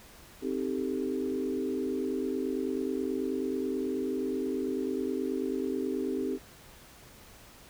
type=chord; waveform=sine; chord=A half-diminished seventh; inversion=first; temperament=equal with one note detuned; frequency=261.6 / 311.1 / 390.9 / 440 Hz; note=C4 / Eb4 / G4 / A4; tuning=0 / 0 / -5 / 0 cents; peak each=-33 / -36 / -33 / -38 dBFS; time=0.41-6.39 s; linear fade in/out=50 ms; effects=pink hiss -53 dBFS RMS until 7.69 s

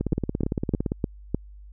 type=two click trains; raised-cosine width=3 ms; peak=-10 / -12 dBFS; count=5 / 17; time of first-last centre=0.13-1.346 / 0.01-0.919 s; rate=3.29 / 17.6 Hz; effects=added 50 Hz sine -42 dBFS peak until 1.72 s

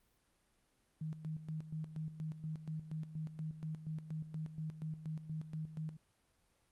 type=tone with tremolo; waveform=sine; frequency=156.8 Hz; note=D#3; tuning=14 cents sharp; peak=-38 dBFS; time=1.01-5.97 s; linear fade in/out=5 ms; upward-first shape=square; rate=4.2 Hz; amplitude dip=70%; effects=pink hiss -75 dBFS RMS until 6.71 s + Opus 32 kbps

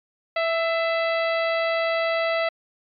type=harmonic tone with a mistuned harmonic; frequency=659.3 Hz; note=E5; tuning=in tune; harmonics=1 / 2 / 3 / 4 / 5 / 6 / 7; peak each=-22 / -29 / -28 / -32 / -38 / -38 / -41 dBFS; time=0.36-2.49 s; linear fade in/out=5 ms; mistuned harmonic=3; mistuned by=+28 cents; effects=MP3 96 kbps

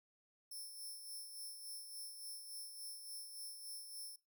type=tone with tremolo; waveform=10% pulse; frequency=5350 Hz; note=E8; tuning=25 cents sharp; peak=-40 dBFS; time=0.51-4.16 s; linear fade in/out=5 ms; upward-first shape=sine; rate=3.5 Hz; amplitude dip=50%; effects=noise-tail reverb RT60 0.3 s tail -21 dB re dry

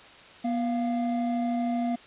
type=tone pair together; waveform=triangle; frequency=242.3 / 694 Hz; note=B3 / F5; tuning=-33 / -11 cents; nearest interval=octave + tritone; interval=1822 cents; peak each=-24 / -29 dBFS; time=0.44-1.96 s; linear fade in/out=10 ms; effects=white hiss -49 dBFS RMS until 2.06 s + resampled to 8000 Hz

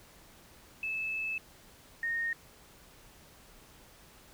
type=tone pair in turn; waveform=sine; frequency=2614 / 1848.4 Hz; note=E7 / A#6; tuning=-15 / -15 cents; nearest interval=tritone; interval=600 cents; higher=first; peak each=-32 / -30 dBFS; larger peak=second; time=0.83-1.38 / 2.03-2.33 s; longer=first; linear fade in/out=2 ms; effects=pink hiss -57 dBFS RMS until 4.33 s

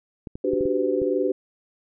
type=clicks; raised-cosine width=3 ms; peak=-21 dBFS; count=6; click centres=0.272 / 0.355 / 0.535 / 0.609 / 0.656 / 1.018 s
type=chord; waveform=sine; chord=G major seventh; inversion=second; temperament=equal with one note detuned; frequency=293.7 / 370 / 392 / 505.7 Hz; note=D4 / F#4 / G4 / B4; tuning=0 / 0 / 0 / +41 cents; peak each=-27 / -26 / -25 / -25 dBFS; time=0.44-1.32 s; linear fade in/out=5 ms
effects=none

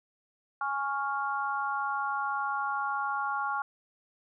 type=chord; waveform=sine; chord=Db major; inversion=second; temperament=equal; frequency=830.6 / 1108.7 / 1396.9 Hz; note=Ab5 / Db6 / F6; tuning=0 / 0 / 0 cents; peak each=-33 dBFS; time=0.61-3.62 s; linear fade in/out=2 ms; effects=none

